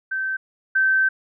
sine tone pair in turn, 1548 / 1548 Hz, G6 / G6, -22 / -22 cents, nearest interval unison, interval 0 cents, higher neither, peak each -22 / -15 dBFS, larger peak second, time 0.11-0.37 / 0.75-1.09 s, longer second, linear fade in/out 10 ms, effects none

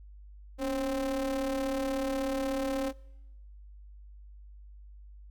square ring-modulated tone, 129.6 Hz, C3, 16 cents flat, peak -27 dBFS, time 0.58-2.93 s, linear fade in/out 50 ms, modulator 407 Hz, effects noise-tail reverb RT60 1.0 s tail -26 dB re dry + added 50 Hz sine -47 dBFS peak until 5.3 s

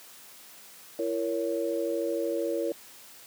sine chord, A# diminished, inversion second, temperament just, 335.6 / 466.2 / 559.4 Hz, E4 / A#4 / C#5, +31 / 0 / +16 cents, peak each -31 dBFS, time 0.99-2.72 s, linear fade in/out 2 ms, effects white hiss -50 dBFS RMS until 3.26 s + high-pass 150 Hz 12 dB/octave

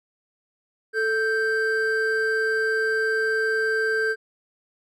triangle tone pair together, 440.2 / 1568.7 Hz, A4 / G6, +1 / +1 cents, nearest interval octave + minor seventh, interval 2200 cents, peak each -22 / -21 dBFS, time 0.93-4.16 s, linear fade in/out 50 ms, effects none

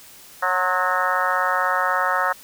harmonic tone with a mistuned harmonic, 183.5 Hz, F#3, 14 cents flat, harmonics 3 / 4 / 5 / 6 / 7 / 8 / 9 / 10, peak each -28 / -27 / -27 / -26 / -23 / -27 / -29 / -28 dBFS, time 0.42-2.33 s, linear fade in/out 10 ms, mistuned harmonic 6, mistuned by -39 cents, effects white hiss -45 dBFS RMS until 2.43 s

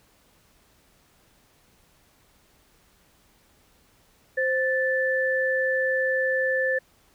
sine tone pair together, 522.1 / 1756 Hz, C5 / A6, -4 / -4 cents, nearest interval octave + major sixth, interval 2100 cents, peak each -24 dBFS, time 4.37-6.79 s, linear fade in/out 10 ms, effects pink hiss -61 dBFS RMS until 7.14 s

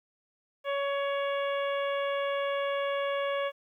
harmonic tone, 560 Hz, C#5, 18 cents sharp, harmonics 1 / 2 / 3 / 4 / 5 / 6, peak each -29 / -35 / -39 / -41 / -43 / -45 dBFS, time 0.64-3.52 s, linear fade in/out 50 ms, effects 11-bit

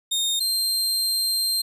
sawtooth tone pair in turn, 3682 / 4168 Hz, A#7 / C8, -22 / -7 cents, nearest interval major second, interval 215 cents, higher second, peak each -18 dBFS, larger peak neither, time 0.11-0.4 / 0.4-1.62 s, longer second, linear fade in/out 10 ms, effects resampled to 32000 Hz

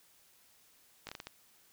slowing click train, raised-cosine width 0.2 ms, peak -25 dBFS, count 6, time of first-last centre 1.07-1.27 s, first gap 19 ms, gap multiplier 1.38, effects white hiss -65 dBFS RMS until 1.72 s

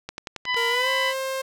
click train, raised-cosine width 0.2 ms, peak -15 dBFS, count 6, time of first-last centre 0.09-0.545 s, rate 11 Hz
harmonic tone, 998 Hz, B5, 18 cents sharp, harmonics 1 / 2 / 3 / 4 / 5, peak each -28 / -24 / -28 / -38 / -38 dBFS, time 0.45-1.14 s, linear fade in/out 50 ms
sawtooth tone with pitch glide, 467.2 to 530.5 Hz, A#4 to C5, +4 to +24 cents, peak -22 dBFS, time 0.56-1.42 s, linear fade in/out 10 ms, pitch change +220 cents, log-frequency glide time 0.69-0.89 s
effects none

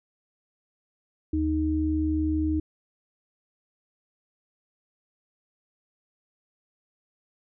sine tone pair together, 77.78 / 310.7 Hz, D#2 / D#4, 0 / -2 cents, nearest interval 2 octaves, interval 2398 cents, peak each -27 / -24 dBFS, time 1.33-2.6 s, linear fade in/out 5 ms, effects none

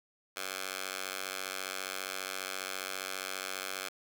10% pulse tone with high-pass filter, 94.8 Hz, F#2, 43 cents sharp, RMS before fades -39 dBFS, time 0.36-3.89 s, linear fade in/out 10 ms, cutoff 1100 Hz, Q 0.53, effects none

